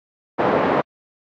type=band-pass noise; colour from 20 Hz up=white; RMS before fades=-18 dBFS; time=0.38-0.82 s; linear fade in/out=20 ms; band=220 to 770 Hz; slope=12 dB/octave; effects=low-pass 3000 Hz 12 dB/octave + AAC 64 kbps